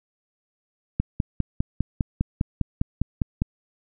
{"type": "click train", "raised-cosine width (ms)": 5, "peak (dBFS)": -9, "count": 13, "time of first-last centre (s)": [1, 3.419], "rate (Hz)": 4.96, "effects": []}